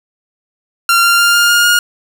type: tone with pitch steps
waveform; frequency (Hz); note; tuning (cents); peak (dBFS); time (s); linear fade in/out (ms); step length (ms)
sawtooth; 1379 / 1388.6 / 1398.3 / 1408 / 1417.8 / 1427.6; F6 / F6 / F6 / F6 / F6 / F6; -22 / -10 / +2 / +14 / +26 / +38; -4; 0.89-1.79; 2; 150
effects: 7-bit